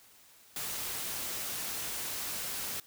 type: noise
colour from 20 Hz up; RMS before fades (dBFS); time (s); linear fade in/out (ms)
white; -37; 0.56-2.8; 2
effects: white hiss -59 dBFS RMS until 2.86 s